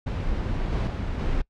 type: noise with level steps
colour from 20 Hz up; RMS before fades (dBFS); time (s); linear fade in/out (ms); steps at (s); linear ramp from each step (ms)
brown; -27 / -24 / -28 / -25; 0.06-1.42; 10; 0.72 / 0.87 / 1.19; 5
effects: noise-tail reverb RT60 0.1 s tail -23 dB re dry + low-pass 4000 Hz 12 dB/octave